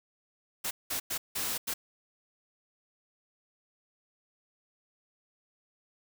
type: noise bursts at uneven times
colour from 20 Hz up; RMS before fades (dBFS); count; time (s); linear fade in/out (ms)
white; -33; 5; 0.64-0.71 / 0.9-1 / 1.1-1.18 / 1.35-1.58 / 1.67-1.74; 10
effects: none